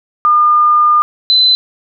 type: tone pair in turn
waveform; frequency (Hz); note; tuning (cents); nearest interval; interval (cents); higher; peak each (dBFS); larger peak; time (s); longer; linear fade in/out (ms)
sine; 1210 / 4031; D#6 / B7; -49 / +35; octave + major sixth; 2084; second; -6; neither; 0.25-1.02 / 1.3-1.55; first; 0
effects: none